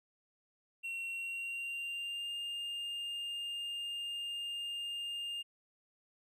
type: tone with pitch glide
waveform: triangle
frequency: 2731 to 2813 Hz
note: F7 to F7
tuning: -39 to +12 cents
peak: -36 dBFS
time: 0.83-5.43 s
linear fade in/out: 20 ms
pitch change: +51 cents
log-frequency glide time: 1.09-2.33 s
effects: none